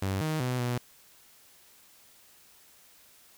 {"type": "tone with pitch steps", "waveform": "sawtooth", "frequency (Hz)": [96.4, 156.2, 125.9, 122.2], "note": ["G2", "D#3", "B2", "B2"], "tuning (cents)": [-28, 7, 34, -18], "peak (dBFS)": -24, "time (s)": [0.02, 0.78], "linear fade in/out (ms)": 5, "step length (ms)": 190, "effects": ["white hiss -58 dBFS RMS until 3.37 s"]}